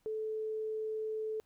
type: tone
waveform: sine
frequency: 435.6 Hz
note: A4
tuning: 17 cents flat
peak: -34 dBFS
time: 0.06-1.4 s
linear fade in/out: 0 ms
effects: pink hiss -75 dBFS RMS until 1.45 s